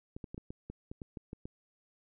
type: clicks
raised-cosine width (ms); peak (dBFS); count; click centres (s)
3; -29; 11; 0.165 / 0.242 / 0.345 / 0.379 / 0.505 / 0.7 / 0.915 / 1.018 / 1.172 / 1.331 / 1.455
effects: none